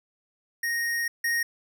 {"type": "tone pair in turn", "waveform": "square", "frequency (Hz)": [1864.7, 1864.7], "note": ["A#6", "A#6"], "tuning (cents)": [0, 0], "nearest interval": "unison", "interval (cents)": 0, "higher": "neither", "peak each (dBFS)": [-26, -24], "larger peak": "second", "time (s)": [[0.63, 1.08], [1.24, 1.43]], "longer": "first", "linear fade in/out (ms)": 5, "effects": []}